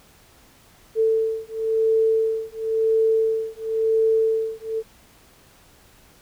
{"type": "beating tone pair", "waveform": "sine", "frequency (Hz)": [444.2, 445.16], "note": ["A4", "A4"], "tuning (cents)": [16, 20], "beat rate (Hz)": 0.96, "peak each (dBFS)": -21, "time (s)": [0.95, 4.83], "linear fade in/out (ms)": 50, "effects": ["pink hiss -53 dBFS RMS until 6.21 s"]}